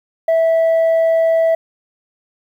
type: tone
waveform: sine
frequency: 655 Hz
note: E5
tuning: 11 cents flat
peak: -8 dBFS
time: 0.28-1.55 s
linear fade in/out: 5 ms
effects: tanh soft clip ceiling -10 dBFS + 8-bit